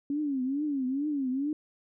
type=tone with vibrato; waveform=sine; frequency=277.2 Hz; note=C#4; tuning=in tune; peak=-27 dBFS; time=0.1-1.53 s; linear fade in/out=2 ms; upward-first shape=triangle; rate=2.3 Hz; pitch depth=180 cents each way; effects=none